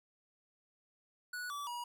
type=tone with pitch steps; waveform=square; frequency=1471 / 1153 / 961 Hz; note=F#6 / D6 / B5; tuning=-11 / -32 / -48 cents; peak=-40 dBFS; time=1.33-1.84 s; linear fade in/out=5 ms; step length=170 ms; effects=none